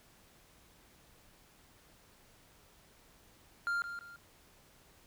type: tone with echo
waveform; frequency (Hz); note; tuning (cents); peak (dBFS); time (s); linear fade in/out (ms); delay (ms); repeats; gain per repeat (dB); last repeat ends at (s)
triangle; 1396.9; F6; 0; -29; 3.67-3.82; 0; 170; 2; -9; 4.16
effects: pink hiss -63 dBFS RMS until 5.06 s